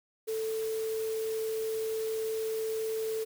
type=tone in noise; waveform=sine; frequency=442.2 Hz; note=A4; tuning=9 cents sharp; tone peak=-30 dBFS; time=0.27-3.25 s; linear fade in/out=20 ms; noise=white; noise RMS=-45 dBFS; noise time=0.27-3.25 s; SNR=+12 dB; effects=none